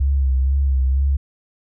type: tone with vibrato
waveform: sine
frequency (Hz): 67.2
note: C2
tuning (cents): +47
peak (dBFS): -14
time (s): 0-1.17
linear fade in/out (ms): 10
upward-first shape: sine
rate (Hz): 2.1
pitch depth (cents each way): 54
effects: none